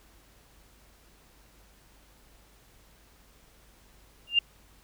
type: tone with exponential growth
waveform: sine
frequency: 2798 Hz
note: F7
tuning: 3 cents sharp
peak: -15 dBFS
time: 4.27-4.39 s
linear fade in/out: 5 ms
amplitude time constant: 25 ms
effects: added 50 Hz sine -60 dBFS peak until 4.83 s + pink hiss -60 dBFS RMS until 4.83 s